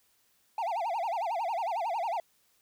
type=tone with vibrato; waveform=triangle; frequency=790 Hz; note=G5; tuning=13 cents sharp; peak=-27 dBFS; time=0.58-2.2 s; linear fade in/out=2 ms; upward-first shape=sine; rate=11 Hz; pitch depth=300 cents each way; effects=white hiss -69 dBFS RMS until 2.61 s